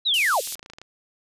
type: linear sweep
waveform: sine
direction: down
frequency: 4045 to 392 Hz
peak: -18 dBFS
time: 0.05-0.41 s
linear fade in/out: 20 ms
type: band-pass noise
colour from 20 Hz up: white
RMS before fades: -32 dBFS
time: 0.14-0.55 s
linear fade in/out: 0 ms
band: 3200 to 13000 Hz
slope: 24 dB/octave
type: clicks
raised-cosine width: 0.2 ms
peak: -24 dBFS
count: 10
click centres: 0.474 / 0.524 / 0.555 / 0.594 / 0.629 / 0.661 / 0.7 / 0.735 / 0.785 / 0.816 s
effects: resampled to 32000 Hz